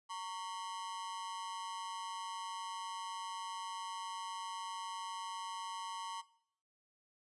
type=ring-modulated tone; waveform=45% pulse; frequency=1016 Hz; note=B5; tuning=49 cents sharp; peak=-38 dBFS; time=0.09-6.22 s; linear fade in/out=20 ms; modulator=96.2 Hz; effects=noise-tail reverb RT60 0.6 s tail -18 dB re dry + resampled to 24000 Hz